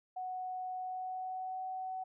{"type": "tone with pitch glide", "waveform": "sine", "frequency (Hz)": [740, 750.3], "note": ["F#5", "F#5"], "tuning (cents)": [0, 24], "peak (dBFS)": -37, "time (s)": [0.16, 2.04], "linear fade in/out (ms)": 10, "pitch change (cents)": 24, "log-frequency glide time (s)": [0.77, 1.65], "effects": []}